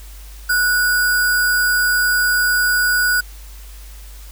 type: tone with sample-and-hold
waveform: sine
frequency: 1469 Hz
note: F#6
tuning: 13 cents flat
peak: -13 dBFS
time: 0.49-3.21 s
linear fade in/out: 10 ms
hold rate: 6300 Hz
effects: added 50 Hz sine -34 dBFS peak until 4.31 s + white hiss -44 dBFS RMS until 4.31 s